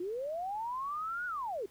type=linear two-way sweep; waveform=sine; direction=up then down; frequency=337.3 to 1480 to 359.8 Hz; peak=-34 dBFS; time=0-1.66 s; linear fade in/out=5 ms; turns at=1.26 s; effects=pink hiss -63 dBFS RMS until 1.7 s